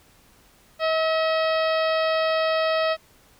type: harmonic tone with a mistuned harmonic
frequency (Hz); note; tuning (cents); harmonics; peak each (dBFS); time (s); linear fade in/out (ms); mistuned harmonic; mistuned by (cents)
639; D#5; +46; 1 / 2 / 3 / 4 / 5 / 6 / 7 / 8; -21 / -27 / -31 / -33 / -35 / -37 / -38 / -39; 0.79-2.97; 50; 2; +16
effects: pink hiss -56 dBFS RMS until 3.39 s